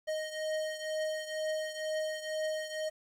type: beating tone pair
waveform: square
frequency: 622.3 / 624.4 Hz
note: D#5 / D#5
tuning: 0 / +6 cents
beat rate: 2.1 Hz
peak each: -35 / -40 dBFS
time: 0.07-2.9 s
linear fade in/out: 20 ms
effects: low-pass 9000 Hz 12 dB/octave + 10-bit